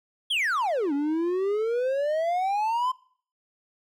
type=exponential two-way sweep; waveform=triangle; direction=down then up; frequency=3436 to 277.2 to 1041 Hz; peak=-21 dBFS; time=0.3-2.92 s; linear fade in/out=10 ms; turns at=0.93 s; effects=noise-tail reverb RT60 0.5 s tail -22 dB re dry